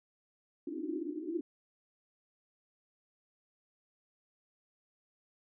pink band-pass noise, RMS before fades -38 dBFS, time 0.67-1.41 s, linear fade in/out 5 ms, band 280 to 360 Hz, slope 96 dB/octave, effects none

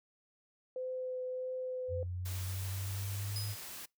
sine tone with vibrato, 510 Hz, C5, 44 cents flat, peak -36 dBFS, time 0.76-2.03 s, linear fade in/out 2 ms, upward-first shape triangle, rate 1.6 Hz, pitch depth 10 cents each way
sine linear sweep, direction up, 87.31 to 103.83 Hz, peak -36 dBFS, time 1.88-3.56 s, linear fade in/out 50 ms
white noise, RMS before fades -46 dBFS, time 2.25-3.86 s, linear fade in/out 10 ms
sawtooth tone with exponential decay, 5010 Hz, D#8, 11 cents sharp, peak -34 dBFS, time 3.36-3.77 s, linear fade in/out 1 ms, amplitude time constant 88 ms
effects noise-tail reverb RT60 0.2 s tail -25 dB re dry

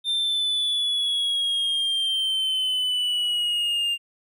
triangle exponential sweep, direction down, 3598 to 2794 Hz, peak -20 dBFS, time 0.04-3.98 s, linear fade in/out 50 ms, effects none

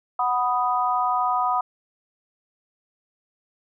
sine chord, B major, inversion second, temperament equal, 740 / 987.8 / 1244.5 Hz, F#5 / B5 / D#6, 0 / 0 / 0 cents, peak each -24 dBFS, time 0.19-1.61 s, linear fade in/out 5 ms, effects none

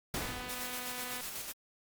pink noise with exponential decay, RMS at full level -34 dBFS, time 0.14-1.06 s, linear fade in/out 2 ms, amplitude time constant 200 ms
click train, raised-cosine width 0.3 ms, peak -28 dBFS, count 247, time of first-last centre 0.22-1.208 s, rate 249 Hz
white noise with tremolo, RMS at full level -40 dBFS, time 0.48-1.53 s, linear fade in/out 20 ms, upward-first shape square, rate 8 Hz, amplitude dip 35%
effects Opus 48 kbps

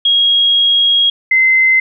sine tone pair in turn, 3285 / 2063 Hz, G#7 / C7, -20 / -25 cents, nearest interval minor sixth, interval 805 cents, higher first, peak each -8 / -7 dBFS, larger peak second, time 0.05-1.1 / 1.31-1.8 s, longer first, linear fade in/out 5 ms, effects none

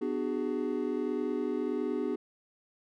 triangle chord, G# half-diminished seventh, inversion first, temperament just, 249.2 / 299 / 373.8 / 415.3 Hz, B3 / D4 / F#4 / G#4, +16 / +31 / +18 / 0 cents, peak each -33 dBFS, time 0.01-2.16 s, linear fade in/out 10 ms, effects none

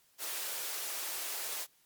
white high-pass noise, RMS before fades -38 dBFS, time 0.18-1.67 s, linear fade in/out 50 ms, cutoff 350 Hz, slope 24 dB/octave, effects white hiss -68 dBFS RMS until 1.85 s + MP3 96 kbps

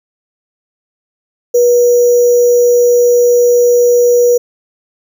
sine tone with sample-and-hold, 483.9 Hz, B4, 35 cents flat, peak -5 dBFS, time 1.54-4.38 s, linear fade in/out 10 ms, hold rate 6300 Hz, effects none

